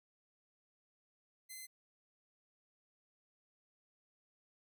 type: tone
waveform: 5% pulse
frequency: 2055 Hz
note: C7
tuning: 32 cents flat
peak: -37 dBFS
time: 1.49-1.67 s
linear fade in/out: 20 ms
effects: none